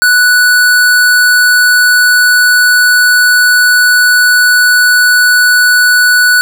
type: tone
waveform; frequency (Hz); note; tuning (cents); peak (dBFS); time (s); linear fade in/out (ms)
square; 1480; F#6; 0; -5; 0.02-6.41; 0
effects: none